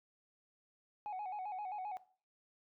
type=tone with vibrato; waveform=sine; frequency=789 Hz; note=G5; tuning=11 cents sharp; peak=-37 dBFS; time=1.06-1.97 s; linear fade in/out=0 ms; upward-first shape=square; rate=7.6 Hz; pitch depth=100 cents each way; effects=noise-tail reverb RT60 0.4 s tail -18 dB re dry + tanh soft clip ceiling -38 dBFS